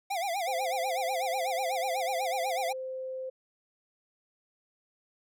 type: tone with vibrato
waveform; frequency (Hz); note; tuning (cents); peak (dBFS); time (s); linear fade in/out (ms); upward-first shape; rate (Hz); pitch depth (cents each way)
square; 734; F#5; -14; -30; 0.1-2.73; 10; sine; 8.1; 180
type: tone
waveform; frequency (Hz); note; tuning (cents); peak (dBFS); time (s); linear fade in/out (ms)
sine; 520; C5; -11; -34; 0.47-3.3; 10
effects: none